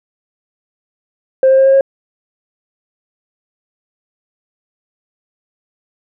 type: tone with pitch steps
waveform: sine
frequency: 527 / 531 / 535 / 539 / 543.1 Hz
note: C5 / C5 / C5 / C#5 / C#5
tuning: +12 / +25 / +38 / -49 / -36 cents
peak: -4 dBFS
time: 1.43-1.81 s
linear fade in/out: 2 ms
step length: 76 ms
effects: tanh soft clip ceiling -3 dBFS